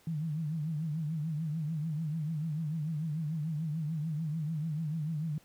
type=tone with vibrato; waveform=sine; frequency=156.2 Hz; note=D#3; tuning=7 cents sharp; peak=-31 dBFS; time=0.07-5.38 s; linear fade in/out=2 ms; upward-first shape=triangle; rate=6.8 Hz; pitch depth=130 cents each way; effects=pink hiss -63 dBFS RMS until 5.44 s + high-pass 60 Hz 12 dB/octave